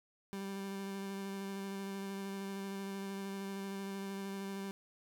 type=tone with vibrato; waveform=30% pulse; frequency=196 Hz; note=G3; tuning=in tune; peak=-37 dBFS; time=0.33-4.71 s; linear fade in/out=0 ms; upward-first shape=square; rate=13 Hz; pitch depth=11 cents each way; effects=none